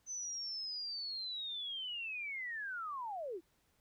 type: linear sweep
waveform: sine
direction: down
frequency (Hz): 6150 to 306.1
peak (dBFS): -39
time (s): 0.06-3.41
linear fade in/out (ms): 50
effects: pink hiss -75 dBFS RMS until 3.8 s